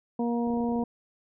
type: harmonic tone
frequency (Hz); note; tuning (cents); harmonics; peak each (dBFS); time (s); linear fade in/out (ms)
236.4; A#3; +24; 1 / 2 / 3 / 4; -26 / -32 / -36 / -38; 0.19-0.84; 5
type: clicks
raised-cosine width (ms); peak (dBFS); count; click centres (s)
2; -30; 11; 0.473 / 0.504 / 0.538 / 0.573 / 0.606 / 0.641 / 0.689 / 0.722 / 0.759 / 0.792 / 0.828
effects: none